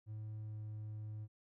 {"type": "tone with pitch glide", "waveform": "triangle", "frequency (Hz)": [107.8, 107.12], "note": ["A2", "A2"], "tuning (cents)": [-35, -46], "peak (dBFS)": -40, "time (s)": [0.06, 1.28], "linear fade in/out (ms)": 50, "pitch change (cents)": -11, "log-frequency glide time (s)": [0.43, 0.55], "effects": ["tanh soft clip ceiling -36 dBFS"]}